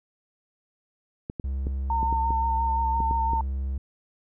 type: clicks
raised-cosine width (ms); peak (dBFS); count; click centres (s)
3; -19; 9; 1.299 / 1.398 / 1.669 / 2.03 / 2.127 / 2.306 / 3.004 / 3.111 / 3.334
type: tone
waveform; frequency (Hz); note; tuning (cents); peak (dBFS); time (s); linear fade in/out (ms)
triangle; 67.1; C2; +44; -24; 1.44-3.78; 5
type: tone with vibrato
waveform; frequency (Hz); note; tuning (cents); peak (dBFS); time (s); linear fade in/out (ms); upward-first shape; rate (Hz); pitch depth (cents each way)
sine; 908; A#5; -46; -23; 1.9-3.41; 2; sine; 5.8; 20
effects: none